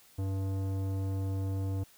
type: tone with tanh clipping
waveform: sine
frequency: 96.5 Hz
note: G2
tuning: 27 cents flat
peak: -32 dBFS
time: 0.18-1.84 s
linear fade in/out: 10 ms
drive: 15 dB
effects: white hiss -60 dBFS RMS until 1.97 s